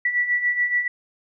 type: beating tone pair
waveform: sine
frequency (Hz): 1950 / 1957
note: B6 / B6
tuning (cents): -23 / -16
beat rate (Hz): 7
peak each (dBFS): -26 / -20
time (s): 0.05-0.88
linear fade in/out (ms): 5
effects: none